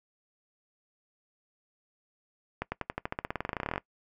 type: accelerating click train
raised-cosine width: 0.5 ms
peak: -16 dBFS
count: 24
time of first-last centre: 2.62-3.779 s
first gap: 100 ms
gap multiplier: 0.93
effects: noise-tail reverb RT60 0.1 s tail -21 dB re dry